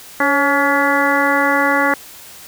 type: harmonic tone with a mistuned harmonic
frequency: 283.3 Hz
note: C#4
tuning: 38 cents sharp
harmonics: 1 / 2 / 3 / 4 / 5 / 6 / 7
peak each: -20 / -20 / -20 / -20 / -20 / -20 / -20 dBFS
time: 0.2-1.94 s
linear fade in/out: 2 ms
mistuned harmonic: 2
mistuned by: -45 cents
effects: white hiss -38 dBFS RMS until 2.47 s